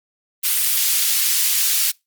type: high-pass noise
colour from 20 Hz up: white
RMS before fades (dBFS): -18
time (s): 0.43-1.92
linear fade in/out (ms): 20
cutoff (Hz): 2500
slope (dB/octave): 12
effects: noise-tail reverb RT60 0.2 s tail -24 dB re dry + Opus 32 kbps